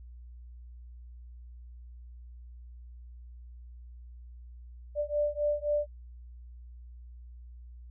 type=beating tone pair; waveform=sine; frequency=588 / 591.8 Hz; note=D5 / D5; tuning=+2 / +13 cents; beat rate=3.8 Hz; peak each=-30 dBFS; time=4.95-5.87 s; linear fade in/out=50 ms; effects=added 60 Hz sine -45 dBFS peak until 7.9 s